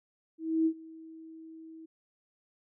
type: tone with ADSR envelope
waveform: sine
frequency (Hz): 322.3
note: E4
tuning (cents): -39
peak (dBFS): -22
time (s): 0.38-1.86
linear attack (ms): 280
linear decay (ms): 72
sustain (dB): -23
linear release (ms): 10
effects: none